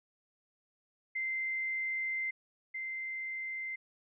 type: tone pair in turn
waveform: sine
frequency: 2081 / 2081 Hz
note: C7 / C7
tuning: -10 / -10 cents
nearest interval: unison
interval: 0 cents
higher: neither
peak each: -32 / -36 dBFS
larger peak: first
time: 1.15-2.31 / 2.74-3.76 s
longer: first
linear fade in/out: 10 ms
effects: none